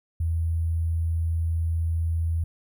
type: tone with sample-and-hold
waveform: sine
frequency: 82.4 Hz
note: E2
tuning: in tune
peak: -22 dBFS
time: 0.2-2.44 s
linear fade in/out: 5 ms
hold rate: 11025 Hz
effects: none